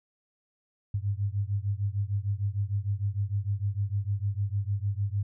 sine beating tone pair, 98 / 104.6 Hz, G2 / G#2, 0 / +13 cents, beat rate 6.6 Hz, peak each -29 / -30 dBFS, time 0.94-5.23 s, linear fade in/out 5 ms, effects none

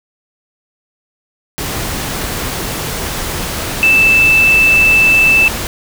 sine tone in noise, 2641 Hz, E7, 3 cents sharp, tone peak -6 dBFS, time 3.83-5.48 s, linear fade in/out 0 ms, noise pink, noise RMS -20 dBFS, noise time 1.58-5.67 s, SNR +11 dB, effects none

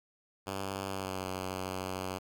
5% pulse tone with pitch glide, 97.1 to 93.31 Hz, G2 to F#2, -16 to +15 cents, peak -24 dBFS, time 0.46-2.19 s, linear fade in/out 20 ms, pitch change -69 cents, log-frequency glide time 0.87-1.25 s, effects 11-bit

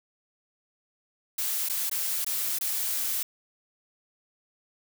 blue noise with dropouts, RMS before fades -29 dBFS, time 1.38-3.23 s, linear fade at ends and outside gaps 5 ms, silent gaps 1.688-1.696 / 1.897-1.913 / 2.247-2.264 / 2.587-2.61 s, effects none

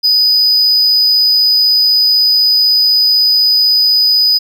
triangle tone, 4978 Hz, D#8, in tune, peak -6 dBFS, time 0.03-4.39 s, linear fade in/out 20 ms, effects none

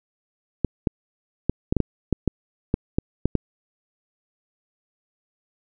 clicks, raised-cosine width 3 ms, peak -6 dBFS, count 12, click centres 0.647 / 0.872 / 1.496 / 1.725 / 1.767 / 1.803 / 2.127 / 2.277 / 2.741 / 2.985 / 3.256 / 3.353 s, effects none

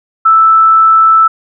sine tone, 1318.5 Hz, E6, in tune, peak -3 dBFS, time 0.25-1.28 s, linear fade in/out 10 ms, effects none

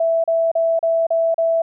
sine tone bursts, 660 Hz, E5, 2 cents sharp, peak -14 dBFS, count 6, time 0-1.62 s, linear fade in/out 5 ms, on 240 ms, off 36 ms, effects none

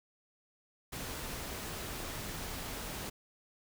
pink noise, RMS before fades -41 dBFS, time 0.92-3.1 s, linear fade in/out 10 ms, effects none

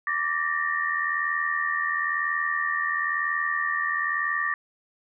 sine tone cluster, 1169 / 1793 / 1874 Hz, D6 / A6 / A#6, -8 / +32 / +9 cents, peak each -28 dBFS, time 0.07-4.54 s, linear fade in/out 2 ms, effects none

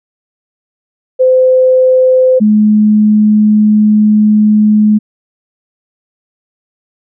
sine tone pair in turn, 514 / 212.2 Hz, C5 / G#3, -31 / +38 cents, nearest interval octave + minor third, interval 1531 cents, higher first, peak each -4 dBFS, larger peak neither, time 1.19-2.4 / 2.4-4.99 s, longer second, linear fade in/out 20 ms, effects none

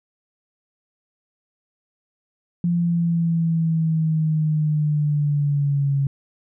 sine linear sweep, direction down, 173.4 to 138.1 Hz, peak -17 dBFS, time 2.64-6.07 s, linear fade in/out 2 ms, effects none

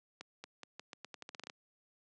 accelerating click train, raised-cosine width 0.2 ms, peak -28 dBFS, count 14, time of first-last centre 0.21-1.498 s, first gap 230 ms, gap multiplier 0.84, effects high-pass 200 Hz 12 dB/octave + resampled to 22050 Hz

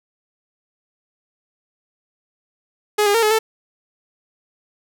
sawtooth tone with pitch steps, 419.5 / 407.2 / 458.4 / 426.6 / 442.5 Hz, G#4 / G#4 / A#4 / G#4 / A4, +17 / -34 / -29 / +46 / +10 cents, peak -10 dBFS, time 2.98-3.39 s, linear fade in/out 10 ms, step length 82 ms, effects none

